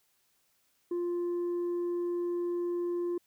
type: tone with tanh clipping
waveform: triangle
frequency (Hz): 349.2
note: F4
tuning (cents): 0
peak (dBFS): -30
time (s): 0.91-3.18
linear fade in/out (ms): 5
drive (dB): 7
effects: white hiss -72 dBFS RMS until 3.26 s